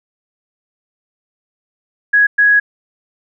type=tone bursts at uneven times; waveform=sine; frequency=1666 Hz; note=G#6; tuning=5 cents sharp; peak=-7 dBFS; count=2; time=2.13-2.27 / 2.38-2.6 s; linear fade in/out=10 ms; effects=none